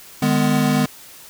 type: tone cluster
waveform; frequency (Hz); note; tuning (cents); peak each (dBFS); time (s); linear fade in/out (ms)
square; 151.6 / 206.2 / 249.7; D#3 / G#3 / B3; -45 / -12 / +19; -21 / -21 / -19; 0.22-0.86; 5
effects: white hiss -42 dBFS RMS until 1.29 s